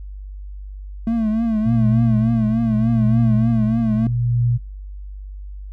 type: tone with vibrato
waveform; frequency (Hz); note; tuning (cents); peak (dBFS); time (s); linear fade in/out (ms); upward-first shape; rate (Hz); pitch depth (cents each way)
triangle; 222.8; A3; +22; -14; 1.07-4.07; 2; triangle; 3.4; 89
type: tone with tremolo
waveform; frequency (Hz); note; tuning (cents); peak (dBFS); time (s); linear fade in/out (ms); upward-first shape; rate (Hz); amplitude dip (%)
sine; 120.1; B2; -48; -14; 1.65-4.58; 20; triangle; 0.8; 65
effects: noise-tail reverb RT60 0.3 s tail -23 dB re dry + added 49 Hz sine -30 dBFS peak until 5.72 s